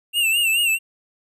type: tone with vibrato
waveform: square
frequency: 2742 Hz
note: F7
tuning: 32 cents flat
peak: -17 dBFS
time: 0.13-0.79 s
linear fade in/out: 50 ms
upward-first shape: sine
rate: 4.7 Hz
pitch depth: 80 cents each way
effects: none